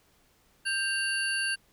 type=tone cluster; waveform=sine; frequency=1580 / 2778 / 4537 / 10490 Hz; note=G6 / F7 / C#8 / E9; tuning=+13 / -10 / +39 / -10 cents; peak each=-30 / -32 / -34 / -36 dBFS; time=0.65-1.56 s; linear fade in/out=20 ms; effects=pink hiss -65 dBFS RMS until 1.72 s